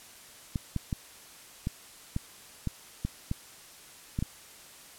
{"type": "clicks", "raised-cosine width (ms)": 5, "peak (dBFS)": -17, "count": 10, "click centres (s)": [0.558, 0.763, 0.928, 1.671, 2.164, 2.673, 3.05, 3.314, 4.189, 4.225], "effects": ["white hiss -51 dBFS RMS until 4.98 s", "low-pass 12000 Hz 12 dB/octave"]}